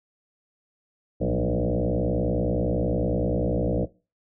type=tone with frequency modulation; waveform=sine; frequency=185 Hz; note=F#3; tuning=in tune; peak=-21 dBFS; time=1.2-3.86 s; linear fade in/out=20 ms; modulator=60.1 Hz; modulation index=6.9; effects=noise-tail reverb RT60 0.3 s tail -19 dB re dry